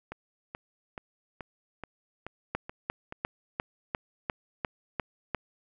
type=two click trains; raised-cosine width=0.5 ms; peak=-23 / -14 dBFS; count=8 / 9; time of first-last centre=0.12-3.124 / 2.55-5.347 s; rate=2.33 / 2.86 Hz; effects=none